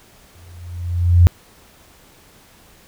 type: tone with exponential growth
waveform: sine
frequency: 87.31 Hz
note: F2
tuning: in tune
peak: -4 dBFS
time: 0.35-1.27 s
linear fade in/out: 0 ms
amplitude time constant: 200 ms
effects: pink hiss -49 dBFS RMS until 2.87 s